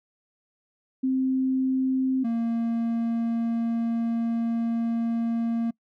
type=tone pair in turn; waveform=sine / triangle; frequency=261.6 / 230.9 Hz; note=C4 / A#3; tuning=0 / -16 cents; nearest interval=major second; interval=216 cents; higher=first; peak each=-21 dBFS; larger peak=neither; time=1.03-2.24 / 2.24-5.71 s; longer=second; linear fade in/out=10 ms; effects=noise-tail reverb RT60 0.1 s tail -25 dB re dry